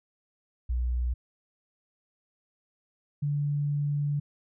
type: tone pair in turn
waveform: sine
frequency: 61 / 145.08 Hz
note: B1 / D3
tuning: -21 / -21 cents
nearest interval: octave + minor third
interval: 1500 cents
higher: second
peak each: -25 dBFS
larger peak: neither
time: 0.69-1.14 / 3.22-4.2 s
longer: second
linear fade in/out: 10 ms
effects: none